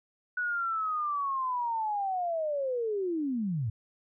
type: linear sweep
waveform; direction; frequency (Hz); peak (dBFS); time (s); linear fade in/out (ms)
sine; down; 1480 to 100.2; -28; 0.37-3.7; 5
effects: none